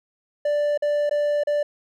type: tone with dropouts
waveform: triangle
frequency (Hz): 587.3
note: D5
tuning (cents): 0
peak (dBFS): -17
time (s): 0.45-1.63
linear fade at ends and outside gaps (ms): 5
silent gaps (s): 0.776-0.822 / 1.095-1.11 / 1.436-1.471
effects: none